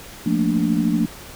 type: chord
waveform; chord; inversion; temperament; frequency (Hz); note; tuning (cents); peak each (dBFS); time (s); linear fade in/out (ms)
sine; Bb major seventh; second; equal; 174.61 / 220 / 233.1 / 293.7; F3 / A3 / Bb3 / D4; 0 / 0 / 0 / 0; -22; 0.26-1.06; 5
effects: pink hiss -39 dBFS RMS until 1.35 s